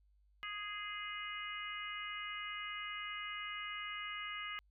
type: harmonic tone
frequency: 414.9 Hz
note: G#4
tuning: 2 cents flat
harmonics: 3 / 4 / 5 / 6 / 7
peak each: -46 / -50 / -45 / -52 / -47 dBFS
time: 0.43-4.59 s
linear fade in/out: 0 ms
effects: added 50 Hz sine -67 dBFS peak until 4.7 s